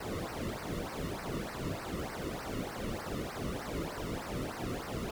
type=noise with flanger; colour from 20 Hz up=brown; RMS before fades=-38 dBFS; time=0-5.11 s; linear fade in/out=5 ms; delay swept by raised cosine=0.28 to 1.28 ms; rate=3.3 Hz; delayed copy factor=-1; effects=none